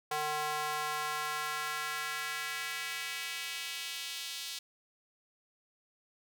square tone with high-pass filter sweep, 151.6 Hz, D#3, 45 cents flat, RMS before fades -37 dBFS, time 0.11-4.59 s, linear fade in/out 5 ms, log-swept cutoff 750 to 3700 Hz, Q 1.6, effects none

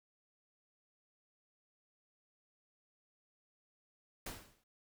pink noise with exponential decay, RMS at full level -41 dBFS, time 4.26-4.64 s, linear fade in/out 5 ms, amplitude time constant 82 ms, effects none

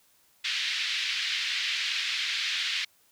white band-pass noise, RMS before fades -30 dBFS, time 0.44-2.85 s, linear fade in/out 10 ms, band 1900 to 4100 Hz, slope 24 dB/octave, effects white hiss -64 dBFS RMS until 3.11 s

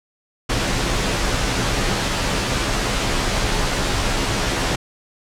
pink noise with comb filter, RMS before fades -20 dBFS, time 0.49-4.76 s, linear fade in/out 10 ms, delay 13 ms, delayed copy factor -0.6, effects low-pass 7000 Hz 12 dB/octave

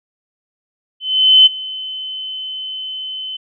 sine tone with ADSR envelope, 3049 Hz, G7, 49 cents flat, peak -3 dBFS, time 1-3.37 s, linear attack 460 ms, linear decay 19 ms, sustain -20 dB, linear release 9 ms, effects none

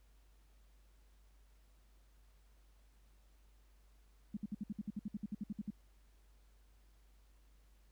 sine tone bursts, 207.7 Hz, G#3, in tune, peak -37 dBFS, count 16, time 4.34-5.705 s, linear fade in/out 5 ms, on 30 ms, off 59 ms, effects added 50 Hz sine -63 dBFS peak until 7.91 s + pink hiss -75 dBFS RMS until 7.91 s

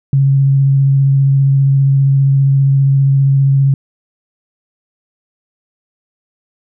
sine tone with vibrato, 137.1 Hz, C#3, 19 cents flat, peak -7 dBFS, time 0.13-3.74 s, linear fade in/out 2 ms, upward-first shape sine, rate 15 Hz, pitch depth 13 cents each way, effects none

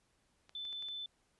clicks, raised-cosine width 0.2 ms, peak -39 dBFS, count 5, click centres 0.494 / 0.652 / 0.728 / 0.825 / 0.886 s
sine tone, 3520 Hz, A7, in tune, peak -40 dBFS, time 0.55-1.06 s, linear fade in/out 2 ms
effects pink hiss -75 dBFS RMS until 1.39 s + resampled to 24000 Hz

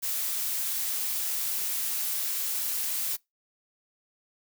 blue noise, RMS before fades -30 dBFS, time 0.02-3.17 s, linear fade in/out 20 ms, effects noise-tail reverb RT60 0.2 s tail -25 dB re dry

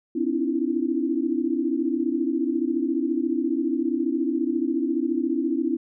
sine tone cluster, 255.9 / 288.3 / 322.3 / 336.8 Hz, C4 / D4 / E4 / E4, -38 / -32 / -39 / +37 cents, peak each -27 dBFS, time 0.15-5.77 s, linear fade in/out 10 ms, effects none

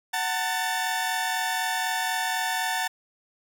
sawtooth tone cluster, 745 / 902 / 1760 Hz, F#5 / A5 / A6, +12 / +43 / 0 cents, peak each -26 dBFS, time 0.13-2.88 s, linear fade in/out 10 ms, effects none

